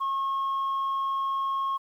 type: tone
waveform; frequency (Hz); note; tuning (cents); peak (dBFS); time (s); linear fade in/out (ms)
sine; 1086; C#6; -36; -23; 0-1.78; 20
effects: tanh soft clip ceiling -24 dBFS + 10-bit